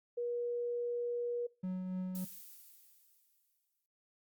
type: tone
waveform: sine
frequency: 480 Hz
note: B4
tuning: 49 cents flat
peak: -34 dBFS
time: 0.17-1.47 s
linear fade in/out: 10 ms
type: tone with tremolo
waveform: triangle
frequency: 184.7 Hz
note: F#3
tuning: 3 cents flat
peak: -32 dBFS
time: 1.63-2.25 s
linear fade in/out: 10 ms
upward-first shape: triangle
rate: 3.5 Hz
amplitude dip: 35%
type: noise with exponential decay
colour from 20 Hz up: violet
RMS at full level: -45 dBFS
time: 2.15-3.86 s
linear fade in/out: 1 ms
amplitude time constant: 370 ms
effects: noise-tail reverb RT60 0.4 s tail -24 dB re dry + Opus 48 kbps